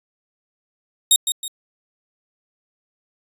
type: tone with echo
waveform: 15% pulse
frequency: 3734 Hz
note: A#7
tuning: 2 cents sharp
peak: -3 dBFS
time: 1.11-1.16 s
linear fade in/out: 2 ms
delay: 160 ms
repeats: 2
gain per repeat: -8 dB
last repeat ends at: 1.48 s
effects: resampled to 32000 Hz